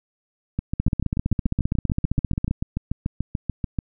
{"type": "two click trains", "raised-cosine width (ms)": 5, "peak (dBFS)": [-9, -11], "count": [27, 23], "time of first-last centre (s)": [[0.8, 2.511], [0.59, 3.788]], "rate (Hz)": [15.2, 6.88], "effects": []}